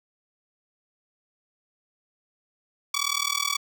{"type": "tone with amplitude modulation", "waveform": "10% pulse", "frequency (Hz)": 1141, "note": "C#6", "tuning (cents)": 50, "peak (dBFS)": -12, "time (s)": [2.94, 3.57], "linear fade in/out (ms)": 5, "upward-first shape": "sine", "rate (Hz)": 39.3, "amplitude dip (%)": 95, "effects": []}